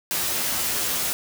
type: noise with comb filter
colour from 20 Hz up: white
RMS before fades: -25 dBFS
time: 0.11-1.13 s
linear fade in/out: 0 ms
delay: 12 ms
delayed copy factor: +0.55
effects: none